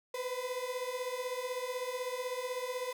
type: beating tone pair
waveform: 35% pulse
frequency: 493.9 / 509.9 Hz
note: B4 / C5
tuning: 0 / -45 cents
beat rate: 16 Hz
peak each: -37 / -36 dBFS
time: 0.14-2.93 s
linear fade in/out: 5 ms
effects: none